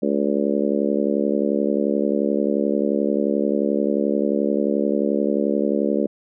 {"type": "harmonic tone", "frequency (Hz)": 71.4, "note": "D2", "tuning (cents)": -48, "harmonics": [3, 4, 5, 6, 7, 8], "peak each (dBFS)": [-23, -24, -25, -26, -26, -27], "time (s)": [0.02, 6.07], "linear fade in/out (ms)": 10, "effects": []}